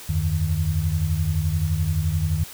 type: tone cluster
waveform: sine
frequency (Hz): 80.5 / 92.1 / 153.6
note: E2 / F#2 / D#3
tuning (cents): -41 / -7 / -22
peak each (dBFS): -24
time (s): 0.09-2.44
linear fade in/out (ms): 5
effects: white hiss -40 dBFS RMS until 2.53 s